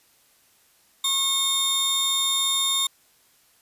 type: tone pair together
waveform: sawtooth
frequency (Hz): 1093 / 3643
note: C#6 / A#7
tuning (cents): -25 / -41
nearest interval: octave + major sixth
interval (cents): 2084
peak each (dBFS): -27 / -18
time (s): 1.04-2.87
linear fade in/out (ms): 5
effects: white hiss -60 dBFS RMS until 3.61 s + resampled to 32000 Hz

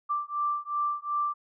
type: beating tone pair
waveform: sine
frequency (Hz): 1174.7 / 1177.4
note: D6 / D6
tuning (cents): 0 / +4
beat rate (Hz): 2.7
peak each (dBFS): -30 / -30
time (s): 0.09-1.34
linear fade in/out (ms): 20
effects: none

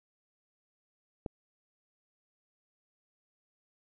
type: click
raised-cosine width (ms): 2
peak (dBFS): -22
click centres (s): 1.262
effects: none

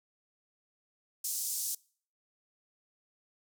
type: band-pass noise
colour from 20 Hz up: pink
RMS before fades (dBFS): -35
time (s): 1.24-1.75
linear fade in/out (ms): 5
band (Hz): 5900 to 16000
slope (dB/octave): 24
effects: noise-tail reverb RT60 0.5 s tail -25 dB re dry

